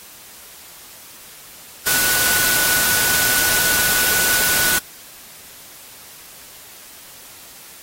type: tone in noise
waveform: sine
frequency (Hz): 1480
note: F#6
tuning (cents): 0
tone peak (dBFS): -21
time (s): 1.86-4.79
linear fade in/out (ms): 10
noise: white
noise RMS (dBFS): -18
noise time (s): 1.86-4.79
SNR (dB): -6
effects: white hiss -41 dBFS RMS until 7.82 s + AAC 48 kbps